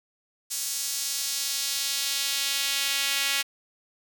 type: tone with high-pass filter sweep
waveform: sawtooth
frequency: 277.2 Hz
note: C#4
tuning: in tune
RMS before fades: -28 dBFS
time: 0.5-3.43 s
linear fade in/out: 20 ms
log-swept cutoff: 6600 to 2500 Hz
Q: 1.2
effects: none